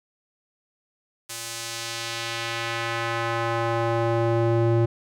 square tone with band-pass filter sweep, 115.9 Hz, A#2, 10 cents flat, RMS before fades -25 dBFS, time 1.29-4.86 s, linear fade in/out 10 ms, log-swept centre 8900 to 290 Hz, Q 0.84, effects none

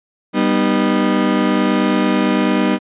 35% pulse chord, G augmented, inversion none, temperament just, 196 / 245 / 306.2 Hz, G3 / B3 / D#4, 0 / -14 / -28 cents, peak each -16 dBFS, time 0.33-2.79 s, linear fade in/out 50 ms, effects resampled to 8000 Hz

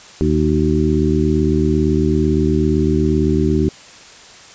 harmonic tone with a mistuned harmonic, 77.78 Hz, D#2, in tune, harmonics 1 / 2 / 3 / 4 / 5, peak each -19 / -19 / -19 / -19 / -19 dBFS, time 0.21-3.69 s, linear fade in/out 0 ms, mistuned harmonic 5, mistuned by -44 cents, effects white hiss -40 dBFS RMS until 4.54 s + resampled to 16000 Hz

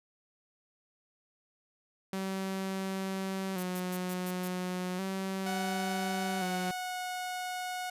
sawtooth tone with vibrato, 186.7 Hz, F#3, 16 cents sharp, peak -29 dBFS, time 2.13-6.71 s, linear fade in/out 2 ms, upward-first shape square, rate 0.35 Hz, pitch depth 44 cents each way
violet noise bursts, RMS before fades -40 dBFS, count 6, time 3.58-4.48 s, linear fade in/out 5 ms, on 50 ms, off 120 ms
sawtooth tone with pitch glide, 740 to 730.7 Hz, F#5 to F#5, 0 to -22 cents, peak -31 dBFS, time 5.46-7.9 s, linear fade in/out 5 ms, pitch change -22 cents, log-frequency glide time 6.24-7.01 s
effects resampled to 32000 Hz

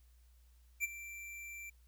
square tone with ADSR envelope, 2349 Hz, D7, in tune, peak -31 dBFS, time 0.8-1.7 s, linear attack 40 ms, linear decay 23 ms, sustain -15 dB, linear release 7 ms, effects added 60 Hz sine -61 dBFS peak until 1.87 s + white hiss -75 dBFS RMS until 1.87 s

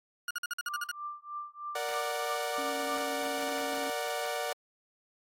40% pulse tone bursts, 1434 Hz, F6, 45 cents sharp, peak -31 dBFS, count 9, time 0.28-0.915 s, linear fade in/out 2 ms, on 27 ms, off 49 ms
sine tone with tremolo, 1183 Hz, D6, 12 cents sharp, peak -34 dBFS, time 0.67-3.08 s, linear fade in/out 5 ms, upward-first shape triangle, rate 3.2 Hz, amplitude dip 100%
sawtooth chord, Bb augmented, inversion none, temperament equal, 466.2 / 587.3 / 740 Hz, Bb4 / D5 / F#5, 0 / 0 / 0 cents, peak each -34 / -32 / -32 dBFS, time 1.75-4.53 s, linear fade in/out 5 ms
triangle tone with vibrato, 277.2 Hz, C#4, in tune, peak -38 dBFS, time 2.58-3.9 s, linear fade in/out 2 ms, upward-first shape square, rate 10 Hz, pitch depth 13 cents each way
effects AAC 48 kbps

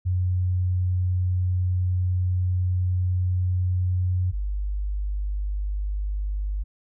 sine tone pair in turn, 91 / 50.05 Hz, F#2 / G1, -28 / +37 cents, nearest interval minor seventh, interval 1035 cents, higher first, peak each -20 / -24 dBFS, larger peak first, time 0.05-4.32 / 4.32-6.64 s, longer first, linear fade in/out 20 ms, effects none

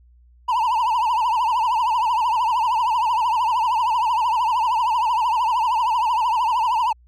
triangle tone with vibrato, 932.3 Hz, A#5, in tune, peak -15 dBFS, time 0.48-6.93 s, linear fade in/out 10 ms, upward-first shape triangle, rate 13 Hz, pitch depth 170 cents each way, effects added 60 Hz sine -49 dBFS peak until 7.07 s

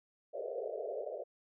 pink band-pass noise, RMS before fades -40 dBFS, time 0.33-1.24 s, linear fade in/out 20 ms, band 400 to 670 Hz, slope 96 dB/octave, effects none

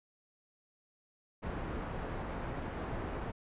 pink low-pass noise, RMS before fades -39 dBFS, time 1.42-3.32 s, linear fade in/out 20 ms, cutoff 1400 Hz, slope 12 dB/octave, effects resampled to 8000 Hz

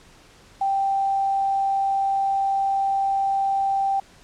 sine tone with quantisation, 784 Hz, G5, in tune, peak -19 dBFS, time 0.61-4 s, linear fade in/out 5 ms, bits 8, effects pink hiss -51 dBFS RMS until 4.23 s + low-pass 8000 Hz 12 dB/octave

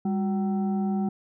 sine tone with frequency modulation, 199.8 Hz, G3, 33 cents sharp, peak -23 dBFS, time 0.05-1.09 s, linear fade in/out 5 ms, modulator 564 Hz, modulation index 0.52, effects none

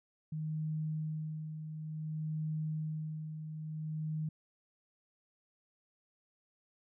sine tone with tremolo, 155.56 Hz, D#3, in tune, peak -33 dBFS, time 0.32-4.29 s, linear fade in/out 5 ms, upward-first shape sine, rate 0.56 Hz, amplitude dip 55%, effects none

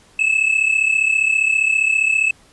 triangle tone pair together, 2600 / 2635 Hz, E7 / E7, -24 / -1 cents, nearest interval unison, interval 23 cents, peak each -14 / -17 dBFS, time 0.19-2.31 s, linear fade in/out 5 ms, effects pink hiss -51 dBFS RMS until 2.52 s + resampled to 24000 Hz

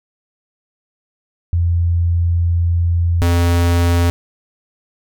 sine / square tone pair in turn, 85.6 / 86.2 Hz, F2 / F2, -34 / -22 cents, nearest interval unison, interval 12 cents, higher second, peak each -12 dBFS, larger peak neither, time 1.53-3.22 / 3.22-4.1 s, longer first, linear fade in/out 0 ms, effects none

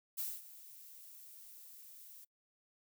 violet noise with ADSR envelope, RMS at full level -38 dBFS, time 0.17-2.25 s, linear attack 22 ms, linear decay 220 ms, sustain -17 dB, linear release 11 ms, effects noise-tail reverb RT60 0.1 s tail -24 dB re dry

